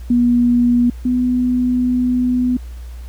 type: tone pair in turn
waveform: sine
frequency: 241.5 / 249.2 Hz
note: B3 / B3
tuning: -39 / +16 cents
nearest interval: minor second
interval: 55 cents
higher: second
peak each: -10 / -13 dBFS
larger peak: first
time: 0.1-0.9 / 1.05-2.57 s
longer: second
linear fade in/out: 5 ms
effects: added 60 Hz sine -28 dBFS peak until 3.08 s + pink hiss -48 dBFS RMS until 3.08 s